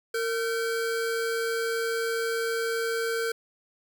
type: tone pair together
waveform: square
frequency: 458 / 1533 Hz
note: A#4 / G6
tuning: -31 / -39 cents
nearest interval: octave + major sixth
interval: 2092 cents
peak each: -28 / -33 dBFS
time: 0.14-3.32 s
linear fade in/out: 5 ms
effects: none